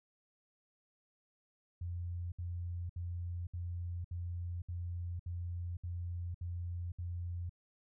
sine tone bursts, 87.31 Hz, F2, in tune, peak -37 dBFS, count 10, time 1.81-7.495 s, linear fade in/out 5 ms, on 510 ms, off 65 ms, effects none

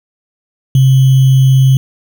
sine tone with sample-and-hold, 132.3 Hz, C3, 20 cents sharp, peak -4 dBFS, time 0.75-1.77 s, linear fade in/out 2 ms, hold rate 3150 Hz, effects none

